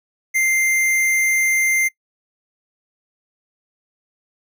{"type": "tone", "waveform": "square", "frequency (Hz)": 2093, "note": "C7", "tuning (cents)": 0, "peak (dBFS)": -16, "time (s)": [0.34, 1.89], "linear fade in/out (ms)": 20, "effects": ["noise-tail reverb RT60 0.1 s tail -21 dB re dry"]}